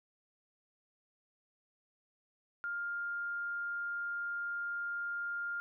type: tone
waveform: sine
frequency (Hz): 1404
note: F6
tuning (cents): +9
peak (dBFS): -35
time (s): 2.64-5.6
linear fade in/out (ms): 0
effects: none